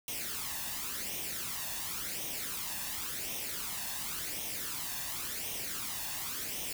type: noise with flanger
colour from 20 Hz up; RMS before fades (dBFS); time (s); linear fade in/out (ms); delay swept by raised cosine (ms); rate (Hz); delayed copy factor
white; -38; 0.08-6.73; 2; 0.33 to 1.14; 0.92; +0.6
effects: none